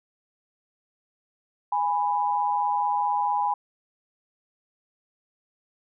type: tone pair together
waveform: sine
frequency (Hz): 825.5 / 990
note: G#5 / B5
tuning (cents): -11 / +4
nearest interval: minor third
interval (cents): 315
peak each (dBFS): -24 / -25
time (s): 1.72-3.54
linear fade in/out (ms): 5
effects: none